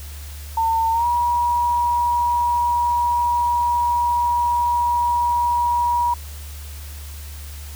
sine tone with pitch glide, 905 to 958.8 Hz, A5 to A#5, +48 to +48 cents, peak -16 dBFS, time 0.57-6.14 s, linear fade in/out 5 ms, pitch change +100 cents, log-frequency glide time 0.92-1.06 s, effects added 73 Hz sine -32 dBFS peak until 7.75 s + white hiss -41 dBFS RMS until 7.75 s

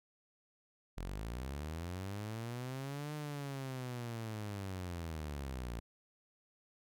sawtooth linear two-way sweep, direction up then down, 41.2 to 151.7 to 55.7 Hz, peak -36 dBFS, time 0.97-5.8 s, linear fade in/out 10 ms, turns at 3.14 s, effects none

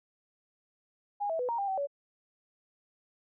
sine tone with pitch steps, 818 / 651 / 496.6 / 934 / 797 / 766 / 566 Hz, G#5 / E5 / B4 / A#5 / G5 / G5 / C#5, -26 / -22 / +9 / +3 / +28 / -40 / +36 cents, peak -29 dBFS, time 1.2-1.872 s, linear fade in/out 20 ms, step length 96 ms, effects none

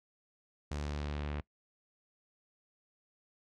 sawtooth tone with low-pass filter sweep, 73.42 Hz, D2, in tune, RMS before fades -38 dBFS, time 0.71-1.41 s, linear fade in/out 5 ms, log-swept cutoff 7400 to 2500 Hz, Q 1.2, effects noise-tail reverb RT60 0.1 s tail -22 dB re dry

